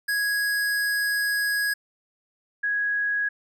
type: tone pair in turn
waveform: square / sine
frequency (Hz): 1661.2 / 1661.2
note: G#6 / G#6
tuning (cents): 0 / 0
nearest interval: unison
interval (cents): 0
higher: neither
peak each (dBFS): -23 / -22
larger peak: second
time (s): 0.08-1.74 / 2.63-3.29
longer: first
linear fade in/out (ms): 10
effects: none